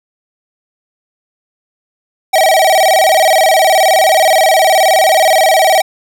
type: tone with vibrato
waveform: square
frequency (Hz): 698.5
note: F5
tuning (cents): 0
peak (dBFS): -7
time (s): 2.33-5.82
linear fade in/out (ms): 10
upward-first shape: square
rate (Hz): 19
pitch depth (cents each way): 160
effects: none